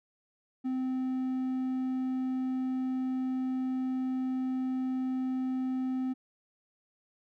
triangle tone, 258.5 Hz, C4, 21 cents flat, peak -27 dBFS, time 0.64-6.14 s, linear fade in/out 20 ms, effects none

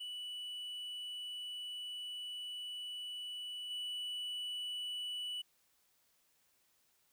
triangle tone with level steps, 2960 Hz, F#7, in tune, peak -40 / -37 dBFS, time 0-5.42 s, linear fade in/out 10 ms, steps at 3.7 s, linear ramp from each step 10 ms, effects white hiss -74 dBFS RMS until 7.12 s

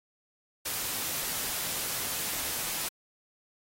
white noise, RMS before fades -33 dBFS, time 0.65-2.89 s, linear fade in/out 10 ms, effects AAC 48 kbps

